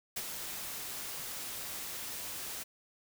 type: noise with ADSR envelope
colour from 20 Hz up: white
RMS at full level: -35 dBFS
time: 0.16-2.64 s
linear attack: 10 ms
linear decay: 46 ms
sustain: -6 dB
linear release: 18 ms
effects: none